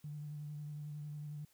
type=tone with vibrato; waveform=triangle; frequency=148.6 Hz; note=D3; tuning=21 cents sharp; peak=-38 dBFS; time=0.04-1.45 s; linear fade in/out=5 ms; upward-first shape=sine; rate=11 Hz; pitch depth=24 cents each way; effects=tanh soft clip ceiling -40 dBFS + white hiss -71 dBFS RMS until 1.53 s